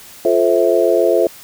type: chord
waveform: sine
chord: F major seventh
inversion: none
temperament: just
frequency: 349.2 / 436.5 / 523.8 / 654.8 Hz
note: F4 / A4 / C5 / E5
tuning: 0 / -14 / +2 / -12 cents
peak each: -16 dBFS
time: 0.25-1.27 s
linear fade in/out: 2 ms
effects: white hiss -39 dBFS RMS until 1.43 s